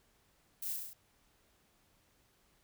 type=noise with echo; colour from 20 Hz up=violet; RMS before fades=-40 dBFS; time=0.62-0.73 s; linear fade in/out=5 ms; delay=34 ms; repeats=6; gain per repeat=-2 dB; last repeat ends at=0.934 s; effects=pink hiss -71 dBFS RMS until 2.63 s